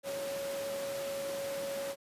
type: tone in noise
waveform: sine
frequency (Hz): 554.4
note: C#5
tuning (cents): 0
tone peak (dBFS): -35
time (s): 0.03-1.96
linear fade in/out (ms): 50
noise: pink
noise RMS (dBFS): -42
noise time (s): 0.03-1.96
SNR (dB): +4
effects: high-pass 200 Hz 12 dB/octave + resampled to 32000 Hz